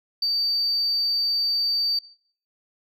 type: tone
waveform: sine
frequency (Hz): 4618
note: D8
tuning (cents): -30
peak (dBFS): -19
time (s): 0.22-1.99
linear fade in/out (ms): 5
effects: noise-tail reverb RT60 0.5 s tail -18 dB re dry + tanh soft clip ceiling -17 dBFS